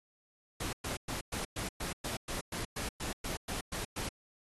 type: noise bursts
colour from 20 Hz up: pink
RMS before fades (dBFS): -38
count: 15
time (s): 0.6-4.09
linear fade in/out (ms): 5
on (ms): 130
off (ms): 110
effects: AAC 32 kbps